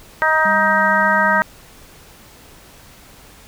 harmonic tone, 314.3 Hz, D#4, 18 cents sharp, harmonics 2 / 3 / 4 / 5 / 6, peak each -21 / -18 / -20 / -17 / -20 dBFS, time 0.22-1.42 s, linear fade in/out 0 ms
sine tone with vibrato, 198.7 Hz, G3, 24 cents sharp, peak -24 dBFS, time 0.45-1.42 s, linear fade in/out 5 ms, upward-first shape triangle, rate 1.8 Hz, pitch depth 10 cents each way
effects pink hiss -44 dBFS RMS until 3.47 s

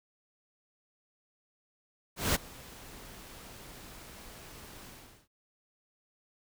pink noise with ADSR envelope, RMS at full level -26 dBFS, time 2.16-5.28 s, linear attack 190 ms, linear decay 18 ms, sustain -23 dB, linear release 400 ms, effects none

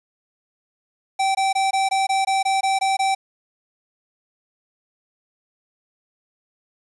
square tone bursts, 775 Hz, G5, 20 cents flat, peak -18 dBFS, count 11, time 1.19-3.15 s, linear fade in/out 10 ms, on 160 ms, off 20 ms, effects resampled to 24000 Hz + 8-bit

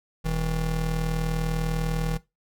square tone pair together, 40 / 160 Hz, D#1 / D#3, +49 / +49 cents, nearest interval 2 octaves, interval 2400 cents, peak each -28 dBFS, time 0.24-2.18 s, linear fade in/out 20 ms, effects noise-tail reverb RT60 0.2 s tail -17 dB re dry

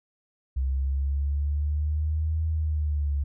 sine linear two-way sweep, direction up then down, 65.41 to 80 to 70.1 Hz, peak -23 dBFS, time 0.56-3.24 s, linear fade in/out 10 ms, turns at 2.46 s, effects none

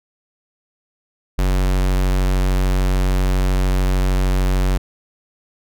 square tone, 46.58 Hz, F#1, 12 cents sharp, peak -15 dBFS, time 1.38-4.78 s, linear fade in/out 10 ms, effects none

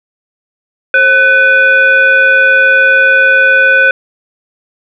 sine tone with frequency modulation, 1500 Hz, F#6, 23 cents sharp, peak -4 dBFS, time 0.94-3.91 s, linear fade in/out 2 ms, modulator 967 Hz, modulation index 0.69, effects none

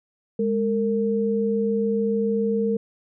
sine tone pair together, 206.7 / 456.8 Hz, G#3 / A#4, -8 / -35 cents, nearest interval octave + major second, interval 1373 cents, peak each -23 / -22 dBFS, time 0.39-2.77 s, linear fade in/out 5 ms, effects none

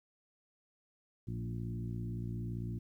harmonic tone with a mistuned harmonic, 57.7 Hz, A#1, 17 cents flat, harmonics 1 / 2 / 3 / 4 / 5 / 6, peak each -46 / -38 / -44 / -47 / -50 / -51 dBFS, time 1.27-2.79 s, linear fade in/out 10 ms, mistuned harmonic 3, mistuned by +30 cents, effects 12-bit

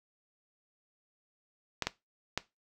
clicks, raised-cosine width 0.2 ms, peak -12 dBFS, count 3, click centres 1.823 / 1.87 / 2.376 s, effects noise-tail reverb RT60 0.2 s tail -17 dB re dry

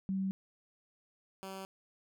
sine / 10% pulse tone pair in turn, 191.9 / 191.9 Hz, G3 / G3, -37 / -37 cents, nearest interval unison, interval 0 cents, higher neither, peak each -31 / -34 dBFS, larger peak first, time 0.09-0.31 / 1.43-1.65 s, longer neither, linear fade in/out 0 ms, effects none

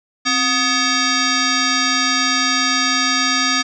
sine tone with frequency modulation, 1710 Hz, A6, 50 cents flat, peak -14 dBFS, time 0.25-3.63 s, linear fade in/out 20 ms, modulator 987 Hz, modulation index 4.2, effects none

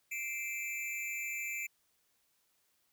square tone with amplitude modulation, 2349 Hz, D7, in tune, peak -33 dBFS, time 0.11-1.67 s, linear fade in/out 10 ms, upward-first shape sine, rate 253 Hz, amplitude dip 90%, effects white hiss -75 dBFS RMS until 2.92 s

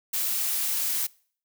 blue noise, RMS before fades -27 dBFS, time 0.13-1.07 s, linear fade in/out 10 ms, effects noise-tail reverb RT60 0.5 s tail -24 dB re dry

